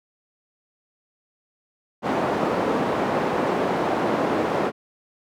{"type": "band-pass noise", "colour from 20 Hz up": "white", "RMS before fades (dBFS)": -23, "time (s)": [2.02, 4.72], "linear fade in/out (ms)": 50, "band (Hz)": [200, 700], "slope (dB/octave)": 12, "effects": []}